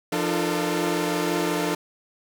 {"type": "tone cluster", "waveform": "sawtooth", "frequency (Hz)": [172.3, 300.7, 346.6, 441, 466], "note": ["F3", "D4", "F4", "A4", "A#4"], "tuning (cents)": [-23, 41, -13, 4, -1], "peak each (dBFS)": [-26, -23, -25, -25, -30], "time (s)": [0.12, 1.75], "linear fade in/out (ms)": 5, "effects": []}